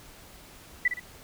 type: tone with echo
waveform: sine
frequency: 1976 Hz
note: B6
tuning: in tune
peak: -19 dBFS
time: 0.85-0.88 s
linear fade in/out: 5 ms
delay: 59 ms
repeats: 2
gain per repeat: -8 dB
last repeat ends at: 0.998 s
effects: pink hiss -50 dBFS RMS until 1.23 s